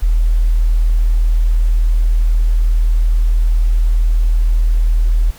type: tone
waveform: sine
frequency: 40 Hz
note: D#1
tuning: 49 cents sharp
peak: -9 dBFS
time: 0.02-5.31 s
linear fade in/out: 10 ms
effects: pink hiss -41 dBFS RMS until 5.38 s